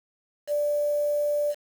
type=tone with quantisation; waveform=sine; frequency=587.3 Hz; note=D5; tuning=in tune; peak=-22 dBFS; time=0.47-1.55 s; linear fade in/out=50 ms; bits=7; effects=none